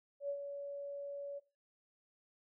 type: tone with ADSR envelope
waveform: sine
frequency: 566 Hz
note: C#5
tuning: 36 cents sharp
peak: -34 dBFS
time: 0.2-1.4 s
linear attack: 91 ms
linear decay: 74 ms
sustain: -7 dB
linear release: 23 ms
effects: noise-tail reverb RT60 0.3 s tail -18 dB re dry